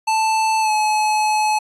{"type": "tone with pitch glide", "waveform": "square", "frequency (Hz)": [880, 855.4], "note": ["A5", "A5"], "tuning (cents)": [0, -49], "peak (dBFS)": -16, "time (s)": [0.07, 1.59], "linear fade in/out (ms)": 10, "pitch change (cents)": -49, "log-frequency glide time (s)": [0.61, 0.71], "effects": ["resampled to 24000 Hz"]}